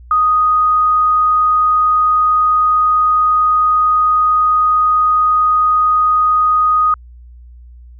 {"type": "tone", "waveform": "sine", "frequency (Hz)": 1244.5, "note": "D#6", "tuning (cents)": 0, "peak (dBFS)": -9, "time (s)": [0.11, 6.94], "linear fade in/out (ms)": 2, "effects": ["added 60 Hz sine -35 dBFS peak until 7.99 s"]}